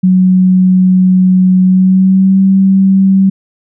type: tone with pitch glide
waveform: sine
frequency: 185 to 192.52 Hz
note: F#3 to G3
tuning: 0 to -31 cents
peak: -4 dBFS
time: 0.03-3.3 s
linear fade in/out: 10 ms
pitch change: +69 cents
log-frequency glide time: 1.63-2.41 s
effects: none

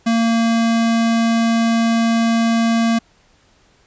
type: tone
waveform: square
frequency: 229.1 Hz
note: A#3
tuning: 30 cents flat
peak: -14 dBFS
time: 0.06-2.99 s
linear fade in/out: 10 ms
effects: pink hiss -55 dBFS RMS until 3.86 s + resampled to 16000 Hz

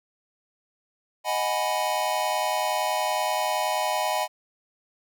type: chord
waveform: square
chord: G# minor seventh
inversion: second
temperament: equal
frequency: 622.3 / 740 / 830.6 / 987.8 Hz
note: D#5 / F#5 / G#5 / B5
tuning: 0 / 0 / 0 / 0 cents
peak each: -30 dBFS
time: 1.24-4.28 s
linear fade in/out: 50 ms
effects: none

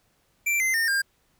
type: tone with pitch steps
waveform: square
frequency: 2349 / 2069 / 1821.8 / 1604.4 Hz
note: D7 / C7 / A#6 / G6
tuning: 0 / -20 / -40 / +40 cents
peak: -22 dBFS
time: 0.46-1.02 s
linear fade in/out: 10 ms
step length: 140 ms
effects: pink hiss -67 dBFS RMS until 1.39 s

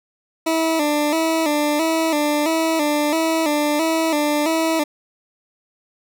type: tone with vibrato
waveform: 20% pulse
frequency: 309.9 Hz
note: D#4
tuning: 7 cents flat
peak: -12 dBFS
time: 0.46-4.84 s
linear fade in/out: 10 ms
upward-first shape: square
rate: 1.5 Hz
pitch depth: 78 cents each way
effects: none

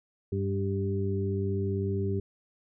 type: harmonic tone with a mistuned harmonic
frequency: 98 Hz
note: G2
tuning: in tune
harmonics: 1 / 2 / 3 / 4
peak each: -29 / -34 / -39 / -32 dBFS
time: 0.32-2.2 s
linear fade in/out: 5 ms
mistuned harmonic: 3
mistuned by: -16 cents
effects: none

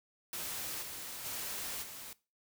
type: noise with level steps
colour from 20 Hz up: white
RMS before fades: -40 / -44 / -40 / -47 dBFS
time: 0.33-2.13 s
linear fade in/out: 2 ms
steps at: 0.81 / 1.24 / 1.82 s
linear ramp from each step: 20 ms
effects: noise-tail reverb RT60 0.3 s tail -20 dB re dry

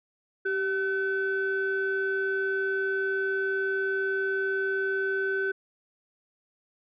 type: tone pair together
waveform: sine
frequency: 388.8 / 1518 Hz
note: G4 / F#6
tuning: -14 / +44 cents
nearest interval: 2 octaves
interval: 2358 cents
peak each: -27 dBFS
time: 0.45-5.52 s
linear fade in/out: 10 ms
effects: tanh soft clip ceiling -19 dBFS

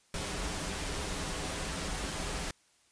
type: noise with comb filter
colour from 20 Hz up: pink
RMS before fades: -36 dBFS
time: 0.14-2.51 s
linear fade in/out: 2 ms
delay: 8.6 ms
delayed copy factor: -0.5
effects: white hiss -67 dBFS RMS until 2.91 s + resampled to 22050 Hz

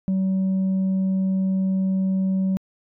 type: tone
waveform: sine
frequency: 190 Hz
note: F#3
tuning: 46 cents sharp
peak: -16 dBFS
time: 0.08-2.57 s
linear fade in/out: 0 ms
effects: tanh soft clip ceiling -18 dBFS

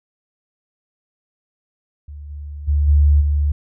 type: tone with level steps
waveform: sine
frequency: 73.1 Hz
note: D2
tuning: 7 cents flat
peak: -31 / -28 / -13 / -9 / -14 dBFS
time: 2.08-3.52 s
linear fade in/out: 5 ms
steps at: 2.29 / 2.67 / 2.87 / 3.2 s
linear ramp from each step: 20 ms
effects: none

